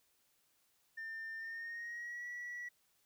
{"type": "tone with pitch glide", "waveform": "sine", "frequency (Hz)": [1800, 1940.4], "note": ["A6", "B6"], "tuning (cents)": [39, -31], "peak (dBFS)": -40, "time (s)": [0.97, 2.69], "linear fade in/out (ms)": 10, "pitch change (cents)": 130, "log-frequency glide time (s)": [1.38, 2.27], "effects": ["tanh soft clip ceiling -40 dBFS", "white hiss -75 dBFS RMS until 3.05 s"]}